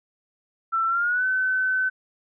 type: tone with pitch glide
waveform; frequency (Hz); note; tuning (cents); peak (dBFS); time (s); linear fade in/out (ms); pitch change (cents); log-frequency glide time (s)
sine; 1338 to 1519.3; E6 to F#6; +25 to +45; -20; 0.72-1.9; 20; +220; 0.87-1.25
effects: none